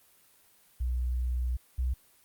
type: tone pair in turn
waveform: sine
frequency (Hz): 61.74 / 63.07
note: B1 / B1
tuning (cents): 0 / +37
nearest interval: unison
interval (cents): 37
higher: second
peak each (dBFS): -27 / -26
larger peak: second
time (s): 0.8-1.57 / 1.78-1.94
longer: first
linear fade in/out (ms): 10
effects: white hiss -62 dBFS RMS until 2.24 s + Opus 32 kbps